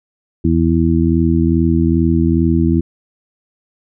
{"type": "harmonic tone", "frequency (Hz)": 82.41, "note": "E2", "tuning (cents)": 0, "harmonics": [1, 2, 3, 4], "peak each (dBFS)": [-16, -16, -16, -16], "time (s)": [0.44, 2.81], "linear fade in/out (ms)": 10, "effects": []}